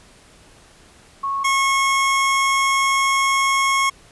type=tone pair in turn; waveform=sine / 25% pulse; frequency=1100 / 1090.5 Hz; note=C#6 / C#6; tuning=-14 / -29 cents; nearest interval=unison; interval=15 cents; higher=first; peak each=-20 / -12 dBFS; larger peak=second; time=1.23-1.44 / 1.44-3.9 s; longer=second; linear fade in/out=10 ms; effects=pink hiss -49 dBFS RMS until 4.11 s + resampled to 24000 Hz